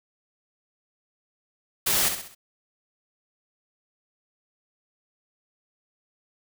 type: noise with echo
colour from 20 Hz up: white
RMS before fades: -23 dBFS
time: 1.86-2.09 s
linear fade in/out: 10 ms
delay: 65 ms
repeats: 4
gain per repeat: -7 dB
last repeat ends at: 2.35 s
effects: none